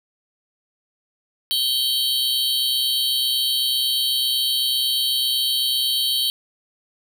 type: tone cluster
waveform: square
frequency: 3101 / 3229 / 3871 / 4422 Hz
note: G7 / G#7 / B7 / C#8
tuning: -19 / -49 / -35 / -5 cents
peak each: -23 / -28 / -26 / -25 dBFS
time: 1.51-6.3 s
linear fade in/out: 0 ms
effects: none